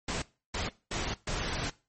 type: noise bursts at uneven times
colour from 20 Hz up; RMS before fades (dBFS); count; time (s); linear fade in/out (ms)
pink; -33; 4; 0.08-0.22 / 0.54-0.69 / 0.91-1.14 / 1.27-1.7; 5
effects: noise-tail reverb RT60 0.3 s tail -19 dB re dry + MP3 32 kbps